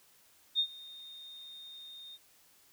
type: tone with ADSR envelope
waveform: sine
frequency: 3672 Hz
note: A#7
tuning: 27 cents flat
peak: -24 dBFS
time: 0.55-2.18 s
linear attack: 41 ms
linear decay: 75 ms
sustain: -22 dB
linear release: 34 ms
effects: white hiss -64 dBFS RMS until 2.72 s